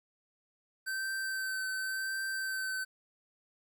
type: tone with vibrato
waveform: square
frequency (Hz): 1545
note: G6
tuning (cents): -26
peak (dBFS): -34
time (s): 0.86-2.85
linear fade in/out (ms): 20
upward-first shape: triangle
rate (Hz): 0.91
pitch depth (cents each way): 20
effects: 11-bit